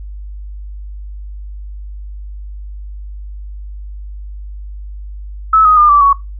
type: tone with pitch steps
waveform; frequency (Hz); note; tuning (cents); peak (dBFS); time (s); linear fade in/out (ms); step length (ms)
sine; 1300 / 1252.1 / 1206 / 1161.5 / 1118.7; E6 / D#6 / D6 / D6 / C#6; -24 / +11 / +46 / -20 / +15; -5; 5.53-6.13; 5; 120
effects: noise-tail reverb RT60 0.2 s tail -18 dB re dry + added 50 Hz sine -25 dBFS peak until 6.39 s